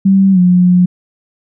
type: tone with pitch glide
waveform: sine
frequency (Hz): 193.6 to 179.59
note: G3 to F3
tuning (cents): -21 to +49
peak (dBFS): -5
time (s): 0.05-0.86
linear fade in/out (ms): 10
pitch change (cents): -130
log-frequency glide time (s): 0.32-0.39
effects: none